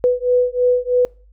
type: beating tone pair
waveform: sine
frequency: 493.9 / 497 Hz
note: B4 / B4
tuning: 0 / +11 cents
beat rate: 3.1 Hz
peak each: -16 dBFS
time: 0.04-1.05 s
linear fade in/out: 0 ms
effects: noise-tail reverb RT60 0.4 s tail -26 dB re dry + added 50 Hz sine -45 dBFS peak until 1.32 s